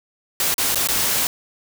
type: noise with dropouts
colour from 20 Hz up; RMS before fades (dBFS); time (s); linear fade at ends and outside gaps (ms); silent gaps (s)
white; -20; 0.4-1.27; 1; 0.542-0.581 / 0.746-0.756 / 0.873-0.887
effects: none